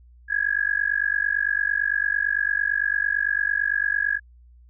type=tone with amplitude modulation; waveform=sine; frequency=1661.2 Hz; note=G#6; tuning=in tune; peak=-16 dBFS; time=0.28-4.2 s; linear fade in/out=50 ms; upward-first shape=sine; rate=48.9 Hz; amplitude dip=100%; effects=added 60 Hz sine -48 dBFS peak until 4.69 s